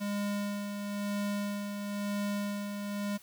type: tone with tremolo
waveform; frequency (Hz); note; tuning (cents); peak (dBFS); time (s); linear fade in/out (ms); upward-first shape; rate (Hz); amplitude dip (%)
square; 203.7; G#3; -33; -31; 0-3.18; 20; sine; 1; 45
effects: white hiss -57 dBFS RMS until 3.22 s